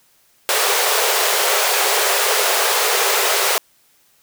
pink high-pass noise, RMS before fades -17 dBFS, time 0.49-3.58 s, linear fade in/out 0 ms, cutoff 390 Hz, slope 96 dB/octave, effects white hiss -57 dBFS RMS until 4.22 s

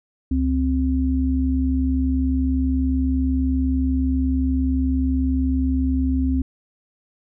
sine tone pair together, 69.91 / 261.6 Hz, C#2 / C4, +15 / 0 cents, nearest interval octave + major seventh, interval 2285 cents, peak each -20 dBFS, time 0.31-6.42 s, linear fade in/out 5 ms, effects none

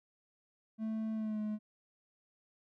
triangle tone with pitch glide, 220 to 212.8 Hz, A3 to G#3, 0 to +42 cents, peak -32 dBFS, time 0.78-1.59 s, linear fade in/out 50 ms, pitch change -58 cents, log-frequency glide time 1.14-1.4 s, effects none

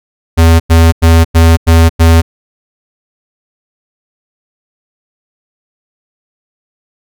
square tone bursts, 82.41 Hz, E2, in tune, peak -3 dBFS, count 6, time 0.37-2.22 s, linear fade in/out 20 ms, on 230 ms, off 94 ms, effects none

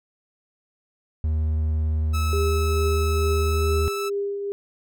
triangle tone with vibrato, 77.78 Hz, D#2, in tune, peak -18 dBFS, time 1.24-3.88 s, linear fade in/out 0 ms, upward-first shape square, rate 18 Hz, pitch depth 9 cents each way
sawtooth tone with pitch glide, 1300 to 1312.8 Hz, E6 to E6, -24 to -8 cents, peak -25 dBFS, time 2.13-4.1 s, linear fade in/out 20 ms, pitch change +16 cents, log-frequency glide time 3.44-3.77 s
sine tone with tremolo, 401.9 Hz, G4, 43 cents sharp, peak -22 dBFS, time 2.33-4.52 s, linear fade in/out 0 ms, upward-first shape triangle, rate 2.3 Hz, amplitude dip 45%
effects none

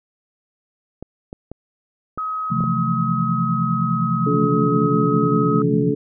clicks, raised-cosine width 2 ms, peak -19 dBFS, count 6, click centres 1.026 / 1.329 / 1.516 / 2.176 / 2.606 / 2.639 s
sine tone, 1270 Hz, D#6, 35 cents sharp, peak -22 dBFS, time 2.18-5.62 s, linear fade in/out 2 ms
sine chord, F major seventh, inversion second, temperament equal, 130.81 / 164.81 / 174.61 / 220 Hz, C3 / E3 / F3 / A3, 0 / 0 / 0 / 0 cents, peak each -24 dBFS, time 2.5-5.92 s, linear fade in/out 20 ms
harmonic tone, 71.6 Hz, D2, 43 cents flat, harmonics 2 / 3 / 4 / 5 / 6, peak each -27 / -27 / -21 / -33 / -21 dBFS, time 4.26-5.95 s, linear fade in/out 10 ms
effects none

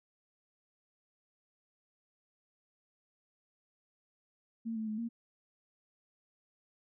sine tone with pitch steps, 227.1 / 219.8 / 214.8 / 232 Hz, A#3 / A3 / A3 / A#3, -45 / -2 / -41 / -8 cents, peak -34 dBFS, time 4.65-5.09 s, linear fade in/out 20 ms, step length 110 ms, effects none

